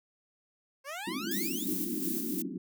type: exponential sweep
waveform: 15% pulse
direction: up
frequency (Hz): 523.3 to 3951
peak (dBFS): -31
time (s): 0.84-1.67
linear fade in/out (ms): 50
type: band-pass noise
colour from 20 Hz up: white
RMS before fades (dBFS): -36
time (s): 1.07-2.58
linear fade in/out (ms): 5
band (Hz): 180 to 360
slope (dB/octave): 96
type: noise with tremolo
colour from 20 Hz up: violet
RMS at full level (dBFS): -35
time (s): 1.31-2.42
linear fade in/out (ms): 2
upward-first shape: square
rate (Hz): 2.8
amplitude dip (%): 35
effects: none